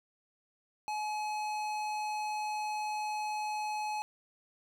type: tone with tanh clipping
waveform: sine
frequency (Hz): 849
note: G#5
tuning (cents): +38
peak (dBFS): -35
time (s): 0.88-4.02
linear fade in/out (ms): 0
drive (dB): 18
effects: none